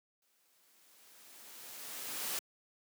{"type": "noise with exponential growth", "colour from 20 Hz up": "white", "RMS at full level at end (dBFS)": -36, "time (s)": [0.22, 2.39], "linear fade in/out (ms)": 2, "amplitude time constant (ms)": 470, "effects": ["high-pass 200 Hz 12 dB/octave"]}